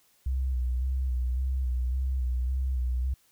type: tone with vibrato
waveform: sine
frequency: 63.6 Hz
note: C2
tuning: 48 cents flat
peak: -25 dBFS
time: 0.26-3.14 s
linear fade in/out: 5 ms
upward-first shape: square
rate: 1.8 Hz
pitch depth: 43 cents each way
effects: white hiss -65 dBFS RMS until 3.31 s